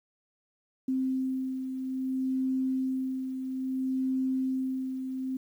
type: beating tone pair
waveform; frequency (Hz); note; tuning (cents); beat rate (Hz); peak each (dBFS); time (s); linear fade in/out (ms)
sine; 261.3 / 261.9; C4 / C4; -2 / +2; 0.6; -28 / -37; 0.88-5.37; 5
effects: 10-bit